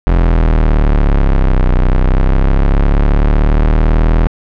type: exponential two-way sweep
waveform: 40% pulse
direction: down then up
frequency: 43.65 to 30.78 to 40.85 Hz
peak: -6 dBFS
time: 0.07-4.27 s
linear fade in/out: 0 ms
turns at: 1.73 s
effects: low-pass 2000 Hz 12 dB/octave